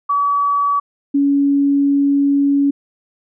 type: tone pair in turn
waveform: sine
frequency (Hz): 1141 / 281.2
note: C#6 / C#4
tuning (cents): +50 / +25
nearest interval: 2 octaves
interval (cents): 2425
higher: first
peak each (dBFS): -13 / -11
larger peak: second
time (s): 0.09-0.8 / 1.14-2.71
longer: second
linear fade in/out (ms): 10
effects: none